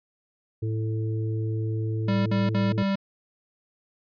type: harmonic tone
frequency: 110 Hz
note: A2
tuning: in tune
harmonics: 1 / 3 / 4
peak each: -25 / -35 / -37 dBFS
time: 0.62-2.83 s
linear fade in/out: 10 ms
type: tone bursts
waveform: square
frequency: 196 Hz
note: G3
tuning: in tune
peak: -23 dBFS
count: 4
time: 2.08-2.956 s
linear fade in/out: 5 ms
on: 180 ms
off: 52 ms
effects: resampled to 11025 Hz